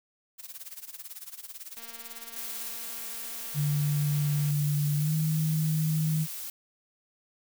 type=noise with tremolo; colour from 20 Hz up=blue; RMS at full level=-40 dBFS; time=0.38-2.72 s; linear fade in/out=20 ms; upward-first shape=sine; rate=18 Hz; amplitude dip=85%
type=click train; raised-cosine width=0.2 ms; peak=-32 dBFS; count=633; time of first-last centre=1.77-4.506 s; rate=231 Hz
type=noise; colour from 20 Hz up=blue; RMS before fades=-38 dBFS; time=2.36-6.5 s; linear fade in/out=2 ms
type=tone with pitch glide; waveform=sine; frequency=146.83 to 156.46 Hz; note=D3 to D#3; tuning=0 to +10 cents; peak=-24 dBFS; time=3.54-6.27 s; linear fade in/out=50 ms; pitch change=+110 cents; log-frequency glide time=4.96-5.13 s
effects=none